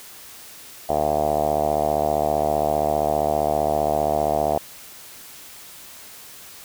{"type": "tone with low-pass filter", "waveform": "5% pulse", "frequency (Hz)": 75.2, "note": "D2", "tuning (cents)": 42, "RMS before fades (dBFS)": -21, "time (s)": [0.89, 4.58], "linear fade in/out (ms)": 5, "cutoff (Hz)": 700, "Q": 6.3, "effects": ["white hiss -42 dBFS RMS until 6.64 s"]}